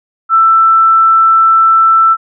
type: tone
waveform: sine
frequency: 1330 Hz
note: E6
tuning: 15 cents sharp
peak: -4 dBFS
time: 0.29-2.17 s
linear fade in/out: 50 ms
effects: none